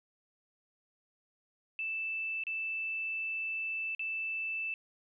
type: tone with dropouts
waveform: sine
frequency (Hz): 2643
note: E7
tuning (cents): +4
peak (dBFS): -33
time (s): 1.79-4.74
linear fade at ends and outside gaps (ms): 1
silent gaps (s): 2.437-2.468 / 3.949-3.994
effects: none